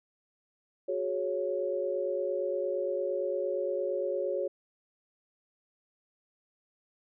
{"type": "chord", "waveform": "sine", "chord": "F# suspended second", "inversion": "none", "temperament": "equal with one note detuned", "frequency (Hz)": [366.6, 415.3, 554.4], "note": ["F#4", "G#4", "C#5"], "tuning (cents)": [-16, 0, 0], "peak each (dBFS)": [-34, -35, -31], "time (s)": [0.88, 4.48], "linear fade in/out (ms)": 10, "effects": []}